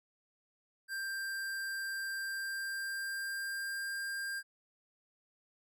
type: tone with pitch glide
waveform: square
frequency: 1582 to 1597.6 Hz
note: G6 to G6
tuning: +15 to +32 cents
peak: -37 dBFS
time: 0.88-4.43 s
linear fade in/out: 50 ms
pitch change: +17 cents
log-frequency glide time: 2.19-3.97 s
effects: none